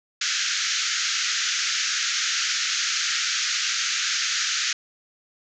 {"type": "band-pass noise", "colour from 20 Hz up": "white", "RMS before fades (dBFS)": -25, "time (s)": [0.21, 4.73], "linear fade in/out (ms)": 5, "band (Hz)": [1300, 6900], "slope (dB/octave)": 96, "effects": []}